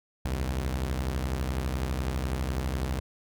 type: beating tone pair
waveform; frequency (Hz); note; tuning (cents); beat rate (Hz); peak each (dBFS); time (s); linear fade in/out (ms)
sawtooth; 64.1 / 76.1; C2 / D#2; -35 / -38; 12; -25 / -30; 0.25-3; 5
effects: none